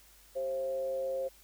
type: tone with frequency modulation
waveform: sine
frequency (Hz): 531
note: C5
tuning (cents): +25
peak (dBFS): -31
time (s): 0.35-1.29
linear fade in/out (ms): 20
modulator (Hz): 144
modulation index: 0.42
effects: added 50 Hz sine -63 dBFS peak until 1.43 s + white hiss -60 dBFS RMS until 1.43 s